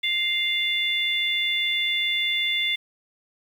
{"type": "harmonic tone", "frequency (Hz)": 698.5, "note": "F5", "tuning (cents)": 0, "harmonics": [3, 4, 5], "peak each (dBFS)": [-25, -32, -24], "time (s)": [0.03, 2.76], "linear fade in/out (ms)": 10, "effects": ["8-bit"]}